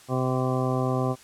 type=harmonic tone; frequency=128.9 Hz; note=C3; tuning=26 cents flat; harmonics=1 / 2 / 3 / 4 / 5 / 6 / 8 / 9; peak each=-26 / -29 / -31 / -32 / -33 / -34 / -35 / -36 dBFS; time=0.08-1.16 s; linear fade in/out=50 ms; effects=white hiss -51 dBFS RMS until 1.23 s + low-pass 10000 Hz 12 dB/octave